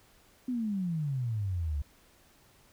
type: exponential sweep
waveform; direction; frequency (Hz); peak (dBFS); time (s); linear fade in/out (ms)
sine; down; 258.5 to 69; -29; 0.48-1.82; 5
effects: pink hiss -62 dBFS RMS until 2.72 s